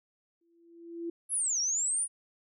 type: tone with exponential growth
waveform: sine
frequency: 337.7 Hz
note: E4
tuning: 42 cents sharp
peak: -31 dBFS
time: 0.41-1.1 s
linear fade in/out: 5 ms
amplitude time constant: 150 ms
type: linear two-way sweep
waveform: sine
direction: down then up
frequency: 11175 to 5490 to 9740 Hz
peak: -27 dBFS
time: 1.29-2.08 s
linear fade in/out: 50 ms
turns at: 1.6 s
effects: none